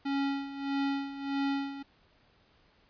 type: tone with tremolo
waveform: square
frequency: 277.2 Hz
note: C#4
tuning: in tune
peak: -28 dBFS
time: 0.05-1.83 s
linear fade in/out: 10 ms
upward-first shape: sine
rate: 1.6 Hz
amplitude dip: 75%
effects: pink hiss -65 dBFS RMS until 2.89 s + resampled to 11025 Hz